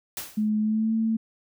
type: noise with exponential decay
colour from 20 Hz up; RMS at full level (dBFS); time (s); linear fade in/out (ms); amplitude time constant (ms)
white; -30; 0.17-0.49; 1; 68
type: tone with pitch glide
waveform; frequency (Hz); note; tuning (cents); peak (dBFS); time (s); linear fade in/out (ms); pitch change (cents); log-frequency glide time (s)
sine; 213.6 to 223.2; G#3 to A3; +49 to +25; -21; 0.37-1.17; 10; +76; 0.6-0.93
effects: none